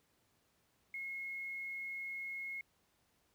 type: tone with quantisation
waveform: sine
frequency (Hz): 2165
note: C#7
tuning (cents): -41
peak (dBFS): -40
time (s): 0.94-2.61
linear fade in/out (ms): 2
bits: 11
effects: pink hiss -75 dBFS RMS until 3.34 s + high-pass 60 Hz 12 dB/octave